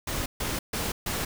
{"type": "noise bursts", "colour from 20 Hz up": "pink", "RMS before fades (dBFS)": -30, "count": 4, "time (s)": [0.07, 1.25], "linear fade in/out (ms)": 5, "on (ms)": 190, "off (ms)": 140, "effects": []}